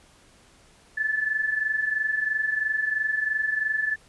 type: tone pair together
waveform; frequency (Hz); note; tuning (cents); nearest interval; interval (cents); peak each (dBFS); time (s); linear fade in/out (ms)
sine; 1721 / 1744; A6 / A6; -39 / -16; unison; 23; -29 / -24; 0.97-3.96; 10
effects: pink hiss -56 dBFS RMS until 4.08 s + resampled to 24000 Hz